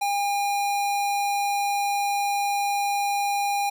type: tone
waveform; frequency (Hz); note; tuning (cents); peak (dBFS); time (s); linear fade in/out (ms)
square; 808; G#5; -48; -23; 0.01-3.7; 10
effects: none